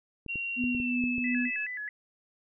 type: clicks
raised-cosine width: 3 ms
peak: -28 dBFS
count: 7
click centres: 0.263 / 0.357 / 0.64 / 0.749 / 0.801 / 1.039 / 1.182 s
type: tone with pitch glide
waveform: sine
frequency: 2751 to 2609 Hz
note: F7 to E7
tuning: -27 to -18 cents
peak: -31 dBFS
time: 0.28-1.67 s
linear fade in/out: 20 ms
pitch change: -91 cents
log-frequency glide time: 0.72-1.01 s
type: tone with tremolo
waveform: sine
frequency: 246.9 Hz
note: B3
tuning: in tune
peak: -26 dBFS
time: 0.56-1.51 s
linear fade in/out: 50 ms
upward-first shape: triangle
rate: 2.8 Hz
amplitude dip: 40%
type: tone with vibrato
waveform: sine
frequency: 1839 Hz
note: A#6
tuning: 24 cents flat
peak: -34 dBFS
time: 1.24-1.89 s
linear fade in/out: 2 ms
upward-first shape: square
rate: 4.7 Hz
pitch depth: 140 cents each way
effects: none